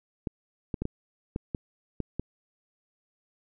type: clicks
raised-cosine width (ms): 3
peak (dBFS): -17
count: 8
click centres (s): 0.272 / 0.742 / 0.82 / 0.854 / 1.361 / 1.548 / 2.003 / 2.196
effects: none